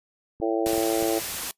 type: clicks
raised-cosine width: 3 ms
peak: -25 dBFS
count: 5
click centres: 0.401 / 0.667 / 0.733 / 0.78 / 1.026 s
type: harmonic tone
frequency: 111.8 Hz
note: A2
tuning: 28 cents sharp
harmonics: 3 / 4 / 5 / 6 / 7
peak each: -25 / -27 / -29 / -31 / -32 dBFS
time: 0.41-1.2 s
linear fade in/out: 20 ms
type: noise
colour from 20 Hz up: white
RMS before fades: -31 dBFS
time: 0.66-1.51 s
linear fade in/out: 0 ms
effects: noise-tail reverb RT60 0.1 s tail -21 dB re dry + resampled to 32000 Hz